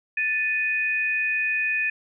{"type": "tone pair together", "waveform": "sine", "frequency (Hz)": [1760, 2486], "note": ["A6", "D#7"], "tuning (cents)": [0, -2], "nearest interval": "tritone", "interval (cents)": 598, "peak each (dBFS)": [-26, -23], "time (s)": [0.17, 1.9], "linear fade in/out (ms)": 5, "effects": []}